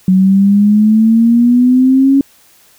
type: exponential sweep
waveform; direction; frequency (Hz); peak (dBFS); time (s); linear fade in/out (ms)
sine; up; 185 to 277.2; -5; 0.08-2.21; 2
effects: white hiss -47 dBFS RMS until 2.78 s